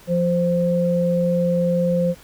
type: tone pair together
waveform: sine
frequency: 174.61 / 521.9 Hz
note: F3 / C5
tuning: 0 / -4 cents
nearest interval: octave + perfect fifth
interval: 1896 cents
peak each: -19 dBFS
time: 0.07-2.15 s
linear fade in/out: 50 ms
effects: pink hiss -47 dBFS RMS until 2.23 s